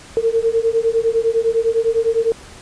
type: beating tone pair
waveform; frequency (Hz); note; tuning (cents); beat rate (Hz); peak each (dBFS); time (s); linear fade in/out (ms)
sine; 450.4 / 460.3; A4 / A#4; +40 / -22; 9.9; -17; 0.17-2.32; 0
effects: pink hiss -40 dBFS RMS until 2.61 s + resampled to 22050 Hz